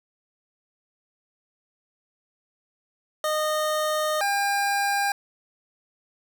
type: tone pair in turn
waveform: 25% pulse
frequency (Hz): 615 / 802.6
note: D#5 / G5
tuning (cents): -20 / +41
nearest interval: perfect fourth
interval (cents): 461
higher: second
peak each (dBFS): -19 / -18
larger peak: second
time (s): 3.24-4.21 / 4.21-5.12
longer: first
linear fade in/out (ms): 2
effects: none